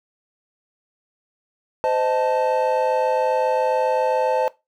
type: chord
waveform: triangle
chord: A diminished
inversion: first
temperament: equal with one note detuned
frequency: 514.9 / 622.3 / 880 Hz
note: C5 / Eb5 / A5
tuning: -28 / 0 / 0 cents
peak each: -19 / -22 / -20 dBFS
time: 1.84-4.48 s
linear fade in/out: 0 ms
effects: noise-tail reverb RT60 0.2 s tail -18 dB re dry